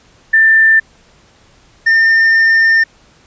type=tone pair in turn; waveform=sine / triangle; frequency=1783 / 1806.8 Hz; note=A6 / A6; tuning=+22 / +45 cents; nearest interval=unison; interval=23 cents; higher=second; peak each=-5 dBFS; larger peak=neither; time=0.33-0.8 / 1.86-2.84 s; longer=second; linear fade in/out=10 ms; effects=pink hiss -48 dBFS RMS until 3.26 s + resampled to 16000 Hz